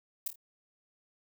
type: noise with echo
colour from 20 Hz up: violet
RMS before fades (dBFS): -32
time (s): 0.26-0.28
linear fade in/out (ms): 5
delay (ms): 26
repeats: 3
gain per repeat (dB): -8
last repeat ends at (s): 0.358
effects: none